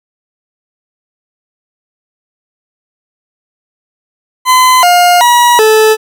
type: tone with pitch steps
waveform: 40% pulse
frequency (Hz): 1019 / 709 / 963 / 435.6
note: C6 / F5 / B5 / A4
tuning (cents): -46 / +26 / -44 / -17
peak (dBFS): -3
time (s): 4.45-5.97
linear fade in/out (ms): 50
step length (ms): 380
effects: none